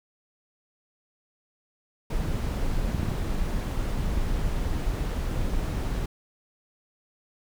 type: noise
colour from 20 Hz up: brown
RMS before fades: -27 dBFS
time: 2.1-6.06 s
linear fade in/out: 5 ms
type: clicks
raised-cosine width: 5 ms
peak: -16 dBFS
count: 6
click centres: 2.89 / 2.948 / 2.997 / 3.032 / 3.087 / 3.118 s
effects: none